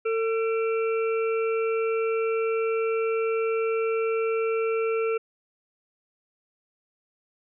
harmonic tone with a mistuned harmonic, 450 Hz, A4, 39 cents sharp, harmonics 1 / 3 / 5 / 6, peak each -23 / -33 / -37 / -39 dBFS, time 0.05-5.18 s, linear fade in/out 10 ms, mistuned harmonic 5, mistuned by +67 cents, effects none

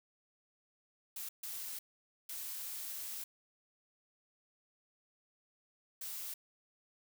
blue noise bursts at uneven times, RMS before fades -43 dBFS, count 4, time 1.16-1.29 / 1.43-1.79 / 2.29-3.24 / 6.01-6.34 s, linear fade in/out 5 ms, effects none

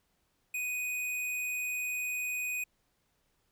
square tone, 2490 Hz, D#7, 1 cent sharp, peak -33 dBFS, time 0.54-2.64 s, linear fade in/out 5 ms, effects pink hiss -75 dBFS RMS until 3.51 s

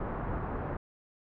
pink low-pass noise, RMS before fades -35 dBFS, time 0-0.77 s, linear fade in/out 5 ms, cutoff 1400 Hz, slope 24 dB/octave, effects none

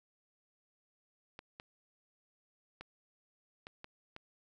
clicks, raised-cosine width 0.3 ms, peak -30 dBFS, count 6, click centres 1.391 / 1.599 / 2.81 / 3.669 / 3.844 / 4.164 s, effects none

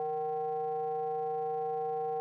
triangle ring-modulated tone, 150.8 Hz, D3, 46 cents sharp, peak -26 dBFS, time 0-2.2 s, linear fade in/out 0 ms, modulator 616 Hz, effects none

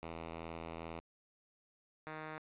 5% pulse tone pair in turn, 82.41 / 155.75 Hz, E2 / D#3, 0 / +2 cents, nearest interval major seventh, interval 1102 cents, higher second, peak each -32 / -32 dBFS, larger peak neither, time 0.03-1 / 2.07-2.38 s, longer first, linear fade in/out 0 ms, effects resampled to 8000 Hz + 11-bit

